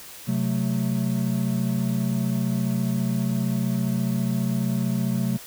triangle chord, F# diminished, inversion second, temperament equal, 130.81 / 185 / 220 Hz, C3 / F#3 / A3, 0 / 0 / 0 cents, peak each -24 dBFS, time 0.27-5.38 s, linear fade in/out 20 ms, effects white hiss -42 dBFS RMS until 5.46 s

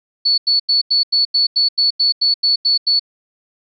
sine tone bursts, 4435 Hz, C#8, in tune, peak -11 dBFS, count 13, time 0.25-2.996 s, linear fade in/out 10 ms, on 130 ms, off 88 ms, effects none

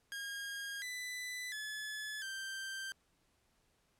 sawtooth tone with pitch steps, 1625 / 1995 / 1717 / 1568 Hz, G#6 / B6 / A6 / G6, -38 / +17 / -43 / 0 cents, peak -37 dBFS, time 0.12-2.92 s, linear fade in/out 0 ms, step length 700 ms, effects pink hiss -75 dBFS RMS until 3.99 s + low-pass 12000 Hz 12 dB/octave

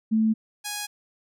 sine / 5% pulse tone pair in turn, 220 / 829 Hz, A3 / G#5, 0 / -3 cents, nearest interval octave + major seventh, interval 2297 cents, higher second, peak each -18 dBFS, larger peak neither, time 0.11-0.34 / 0.64-0.87 s, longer neither, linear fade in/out 20 ms, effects none

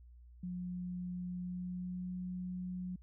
sine tone with pitch glide, 179.3 to 181.7 Hz, F3 to F#3, +46 to -31 cents, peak -38 dBFS, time 0.43-2.96 s, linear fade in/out 5 ms, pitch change +23 cents, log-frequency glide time 1.37-2.15 s, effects added 60 Hz sine -54 dBFS peak until 3.02 s

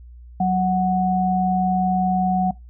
sine tone pair together, 185.27 / 740 Hz, F#3 / F#5, +3 / 0 cents, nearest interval 2 octaves, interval 2397 cents, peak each -19 dBFS, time 0.4-2.51 s, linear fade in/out 5 ms, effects noise-tail reverb RT60 0.2 s tail -22 dB re dry + added 60 Hz sine -39 dBFS peak until 2.69 s

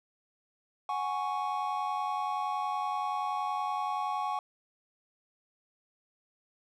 triangle chord, F# suspended second, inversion none, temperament equal, 740 / 830.6 / 1108.7 Hz, F#5 / G#5 / C#6, 0 / 0 / 0 cents, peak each -34 / -32 / -32 dBFS, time 0.89-4.39 s, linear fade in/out 2 ms, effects none

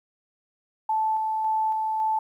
sine tone with tremolo, 875 Hz, A5, 10 cents flat, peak -21 dBFS, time 0.89-2.19 s, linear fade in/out 5 ms, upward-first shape square, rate 1.8 Hz, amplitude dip 25%, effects 10-bit

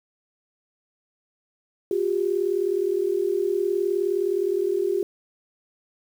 sine tone pair together, 360 / 399.4 Hz, F#4 / G4, -47 / +32 cents, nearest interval major second, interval 179 cents, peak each -24 / -23 dBFS, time 1.91-5.03 s, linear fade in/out 2 ms, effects 8-bit

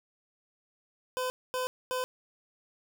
25% pulse tone bursts, 508 Hz, B4, 49 cents sharp, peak -26 dBFS, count 3, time 1.17-2.04 s, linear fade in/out 0 ms, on 130 ms, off 240 ms, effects none

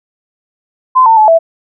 sine tone with pitch steps, 1027 / 900 / 862 / 659 Hz, C6 / A5 / A5 / E5, -33 / +39 / -36 / -1 cents, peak -3 dBFS, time 0.95-1.39 s, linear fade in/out 20 ms, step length 110 ms, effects none

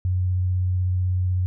sine tone with vibrato, 91.4 Hz, F#2, 21 cents flat, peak -19 dBFS, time 0.05-1.46 s, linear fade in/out 0 ms, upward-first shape sine, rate 16 Hz, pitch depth 13 cents each way, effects none

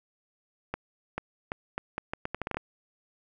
accelerating click train, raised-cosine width 0.5 ms, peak -16 dBFS, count 13, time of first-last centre 0.74-2.57 s, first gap 440 ms, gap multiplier 0.77, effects none

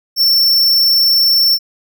square tone, 5410 Hz, E8, 44 cents sharp, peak -9 dBFS, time 0.16-1.59 s, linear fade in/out 50 ms, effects none

